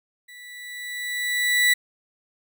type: tone with level ramp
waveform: 35% pulse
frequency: 1965 Hz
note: B6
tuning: 9 cents flat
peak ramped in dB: -41 to -13 dBFS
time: 0.28-1.74 s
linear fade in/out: 10 ms
effects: none